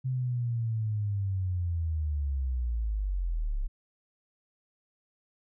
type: linear sweep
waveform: sine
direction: down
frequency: 130.81 to 32 Hz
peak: -27 dBFS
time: 0.04-3.68 s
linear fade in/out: 20 ms
effects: none